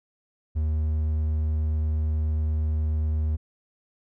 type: tone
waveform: triangle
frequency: 77.3 Hz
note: D#2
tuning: 11 cents flat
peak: -20 dBFS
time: 0.55-3.37 s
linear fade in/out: 20 ms
effects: none